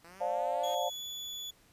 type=linear sweep; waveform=5% pulse; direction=up; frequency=163.6 to 317.1 Hz; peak=-40 dBFS; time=0.04-0.75 s; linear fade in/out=5 ms
type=chord; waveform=sine; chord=D minor seventh; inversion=third; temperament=just; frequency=528.6 / 587.3 / 704.8 / 881 Hz; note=C5 / D5 / F5 / A5; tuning=+18 / 0 / +16 / +2 cents; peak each=-37 / -35 / -33 / -37 dBFS; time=0.2-0.9 s; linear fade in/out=20 ms
type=tone with pitch glide; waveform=35% pulse; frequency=3354 to 3434 Hz; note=G#7 to A7; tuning=+16 to -43 cents; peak=-37 dBFS; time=0.63-1.51 s; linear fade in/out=10 ms; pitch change=+41 cents; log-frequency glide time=0.74-1.03 s
effects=pink hiss -64 dBFS RMS until 1.72 s + resampled to 32000 Hz